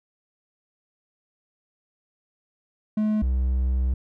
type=tone pair in turn; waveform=triangle; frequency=214 / 63.92 Hz; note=A3 / C2; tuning=-48 / -40 cents; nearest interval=octave + major sixth; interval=2092 cents; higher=first; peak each=-18 dBFS; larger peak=neither; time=2.97-3.22 / 3.22-3.94 s; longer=second; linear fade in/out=5 ms; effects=none